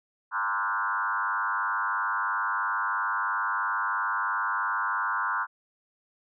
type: tone with frequency modulation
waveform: sine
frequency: 1237 Hz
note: D#6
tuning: 10 cents flat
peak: -25 dBFS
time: 0.31-5.47 s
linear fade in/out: 50 ms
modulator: 103 Hz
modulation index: 3
effects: none